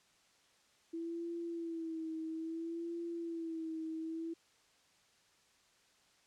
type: tone with vibrato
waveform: sine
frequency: 329.6 Hz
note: E4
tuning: in tune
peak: -38 dBFS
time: 0.93-4.34 s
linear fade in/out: 10 ms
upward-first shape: sine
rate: 0.6 Hz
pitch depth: 51 cents each way
effects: white hiss -69 dBFS RMS until 6.26 s + low-pass 7000 Hz 12 dB/octave